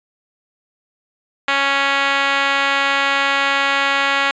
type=tone with band-pass filter; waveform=5% pulse; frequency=277.2 Hz; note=C#4; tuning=in tune; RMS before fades=-17 dBFS; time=1.48-4.31 s; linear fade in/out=2 ms; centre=1600 Hz; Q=0.61; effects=resampled to 16000 Hz